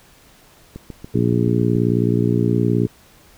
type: click train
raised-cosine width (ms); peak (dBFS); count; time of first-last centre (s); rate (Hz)
3; -19; 9; 0.76-1.9; 7.02
type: harmonic tone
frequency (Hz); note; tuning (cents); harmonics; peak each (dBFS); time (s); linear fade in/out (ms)
59; A#1; +22; 2 / 3 / 4 / 5 / 6 / 7; -19 / -21 / -22 / -23 / -24 / -24; 1.14-2.87; 10
effects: pink hiss -50 dBFS RMS until 3.37 s